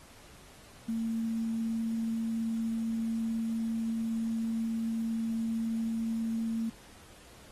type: tone with quantisation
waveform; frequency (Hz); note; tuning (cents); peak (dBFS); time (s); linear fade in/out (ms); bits
sine; 226.3; A3; +49; -29; 0.88-6.7; 10; 9
effects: pink hiss -55 dBFS RMS until 7.51 s + AAC 32 kbps